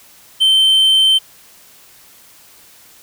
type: tone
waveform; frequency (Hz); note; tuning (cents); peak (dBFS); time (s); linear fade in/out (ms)
triangle; 3104; G7; -18; -7; 0.4-1.19; 20
effects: white hiss -45 dBFS RMS until 3.02 s